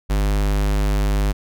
square tone, 50.5 Hz, G#1, 48 cents flat, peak -17 dBFS, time 0.09-1.33 s, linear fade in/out 20 ms, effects none

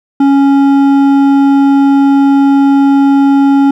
sine tone with hard clipping, 277.2 Hz, C#4, in tune, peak -6 dBFS, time 0.2-3.71 s, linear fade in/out 5 ms, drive 8 dB, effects none

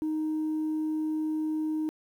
sine tone, 311.1 Hz, D#4, in tune, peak -25 dBFS, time 0.02-1.89 s, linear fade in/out 0 ms, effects tanh soft clip ceiling -25 dBFS + 10-bit

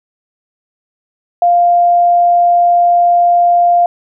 sine tone, 698.5 Hz, F5, in tune, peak -6 dBFS, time 1.42-3.86 s, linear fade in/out 2 ms, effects none

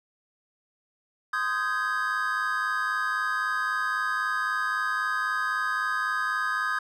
triangle chord, Ab major seventh, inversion first, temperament just, 1038.3 / 1245.9 / 1557.4 / 1661.2 Hz, C6 / Eb6 / G6 / Ab6, -14 / +2 / -12 / 0 cents, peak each -33 / -27 / -29 / -29 dBFS, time 1.33-6.79 s, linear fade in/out 5 ms, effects none

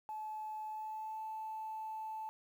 sine tone with pitch glide, 863 to 875 Hz, A5 to A5, -34 to -10 cents, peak -39 dBFS, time 0.09-2.29 s, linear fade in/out 0 ms, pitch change +24 cents, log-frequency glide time 0.69-1.18 s, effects tanh soft clip ceiling -36 dBFS + 11-bit

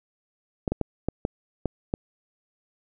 clicks, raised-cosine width 2 ms, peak -11 dBFS, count 7, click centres 0.678 / 0.72 / 0.813 / 1.086 / 1.251 / 1.657 / 1.939 s, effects none

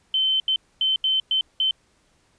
sine tone bursts at uneven times, 3079 Hz, G7, 32 cents flat, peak -18 dBFS, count 6, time 0.14-0.4 / 0.48-0.56 / 0.81-0.96 / 1.04-1.2 / 1.31-1.41 / 1.6-1.71 s, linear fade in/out 2 ms, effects pink hiss -63 dBFS RMS until 2.38 s + resampled to 22050 Hz

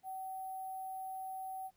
sine tone with sample-and-hold, 760 Hz, F#5, 46 cents sharp, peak -40 dBFS, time 0.03-1.71 s, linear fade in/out 50 ms, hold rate 11025 Hz, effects pink hiss -75 dBFS RMS until 1.76 s

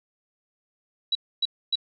sine tone bursts, 3914 Hz, B7, 16 cents flat, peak -20 dBFS, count 3, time 1.12-1.756 s, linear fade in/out 5 ms, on 32 ms, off 270 ms, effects none

